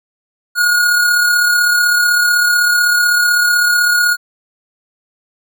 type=tone with amplitude modulation; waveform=square; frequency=1441 Hz; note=F#6; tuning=46 cents flat; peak=-9 dBFS; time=0.55-4.17 s; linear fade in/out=50 ms; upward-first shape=sine; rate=35.9 Hz; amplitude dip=35%; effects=none